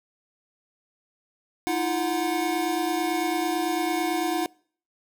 square tone cluster, 313.9 / 342.9 / 732 Hz, D#4 / F4 / F#5, +15 / -32 / -19 cents, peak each -29 dBFS, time 1.67-4.46 s, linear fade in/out 0 ms, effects noise-tail reverb RT60 0.5 s tail -25 dB re dry

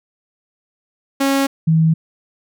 sawtooth / sine tone pair in turn, 274 / 160.96 Hz, C#4 / E3, -20 / -41 cents, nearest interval major sixth, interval 921 cents, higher first, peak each -10 dBFS, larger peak neither, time 1.2-1.47 / 1.67-1.94 s, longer neither, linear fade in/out 10 ms, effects none

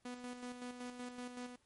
sawtooth tone with tremolo, 246.9 Hz, B3, in tune, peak -39 dBFS, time 0.05-1.56 s, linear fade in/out 5 ms, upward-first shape square, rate 5.3 Hz, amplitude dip 50%, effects pink hiss -75 dBFS RMS until 1.65 s + MP3 48 kbps

